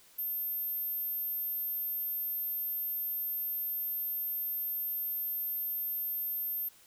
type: tone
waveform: sine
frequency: 13290 Hz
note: G#9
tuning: in tune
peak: -32 dBFS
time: 0.18-6.69 s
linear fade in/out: 10 ms
effects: white hiss -60 dBFS RMS until 6.86 s